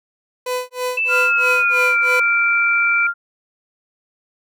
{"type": "tone with tremolo", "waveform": "30% pulse", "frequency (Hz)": 501, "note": "B4", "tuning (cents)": 25, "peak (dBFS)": -16, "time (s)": [0.46, 2.2], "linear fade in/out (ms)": 5, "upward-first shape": "sine", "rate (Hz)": 3.1, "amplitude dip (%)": 100}
{"type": "tone with pitch glide", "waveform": "sine", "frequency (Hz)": [2643, 2341], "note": ["E7", "D7"], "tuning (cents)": [4, -6], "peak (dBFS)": -16, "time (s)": [0.97, 3.07], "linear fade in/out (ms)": 5, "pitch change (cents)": -210, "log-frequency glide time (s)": [1.24, 1.96]}
{"type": "tone", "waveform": "sine", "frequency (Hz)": 1396.9, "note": "F6", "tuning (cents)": 0, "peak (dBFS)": -16, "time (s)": [1.08, 3.14], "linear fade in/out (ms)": 50}
{"effects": []}